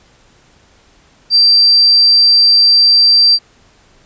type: tone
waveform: sine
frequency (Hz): 4699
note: D8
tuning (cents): 0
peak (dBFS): -5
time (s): 1.3-3.39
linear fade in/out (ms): 50
effects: pink hiss -49 dBFS RMS until 4.05 s + resampled to 16000 Hz